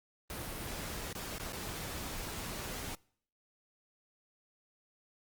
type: noise with dropouts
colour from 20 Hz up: pink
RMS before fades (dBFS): -41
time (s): 0.3-2.95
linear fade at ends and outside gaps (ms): 1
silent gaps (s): 1.128-1.151 / 1.383-1.398 / 1.524-1.531
effects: noise-tail reverb RT60 0.6 s tail -25 dB re dry + Opus 32 kbps